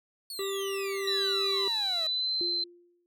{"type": "exponential sweep", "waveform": "sawtooth", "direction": "down", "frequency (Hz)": [4488, 619], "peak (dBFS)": -34, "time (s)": [0.3, 2.07], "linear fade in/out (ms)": 2}
{"type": "harmonic tone", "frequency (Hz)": 392, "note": "G4", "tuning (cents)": 0, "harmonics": [1, 3, 5, 7, 9, 10], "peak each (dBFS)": [-31, -41, -45, -48, -50, -51], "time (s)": [0.39, 1.68], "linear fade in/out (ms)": 2}
{"type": "tone with pitch glide", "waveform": "sine", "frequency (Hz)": [3951, 4088], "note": ["B7", "C8"], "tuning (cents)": [0, -41], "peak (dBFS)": -27, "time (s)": [1.07, 2.64], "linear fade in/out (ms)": 5, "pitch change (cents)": 59, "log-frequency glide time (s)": [2, 2.33]}
{"type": "tone with exponential decay", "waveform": "sine", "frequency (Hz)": 349.2, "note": "F4", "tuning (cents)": 0, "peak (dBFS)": -32, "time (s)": [2.41, 3.06], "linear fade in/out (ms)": 0, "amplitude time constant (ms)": 140}
{"effects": []}